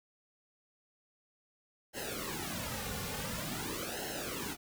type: noise with flanger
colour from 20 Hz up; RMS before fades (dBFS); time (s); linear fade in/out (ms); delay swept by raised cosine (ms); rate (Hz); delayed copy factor
pink; -39; 1.93-4.57; 50; 0.84 to 3.14; 0.47; -0.9
effects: none